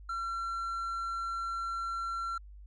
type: tone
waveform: triangle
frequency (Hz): 1360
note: F6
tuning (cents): -46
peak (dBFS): -31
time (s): 0.09-2.38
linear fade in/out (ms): 5
effects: added 50 Hz sine -47 dBFS peak until 2.66 s + resampled to 22050 Hz